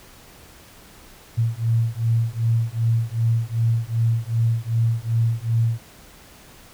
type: beating tone pair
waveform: sine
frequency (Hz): 113.5 / 116.1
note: A#2 / A#2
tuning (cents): -46 / -7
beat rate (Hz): 2.6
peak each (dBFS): -21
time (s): 1.37-5.79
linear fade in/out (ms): 20
effects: pink hiss -47 dBFS RMS until 6.73 s